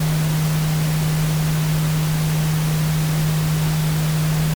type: tone in noise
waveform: sine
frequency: 155.56 Hz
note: D#3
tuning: in tune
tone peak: -16 dBFS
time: 0-4.54 s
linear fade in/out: 5 ms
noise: pink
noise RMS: -27 dBFS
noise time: 0-4.54 s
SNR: +8 dB
effects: MP3 96 kbps